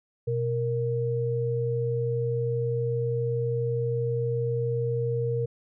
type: tone pair together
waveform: sine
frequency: 123.48 / 466.2 Hz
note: B2 / A#4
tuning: 0 / 0 cents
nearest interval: octave + major seventh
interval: 2300 cents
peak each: -27 dBFS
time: 0.27-5.46 s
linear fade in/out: 10 ms
effects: none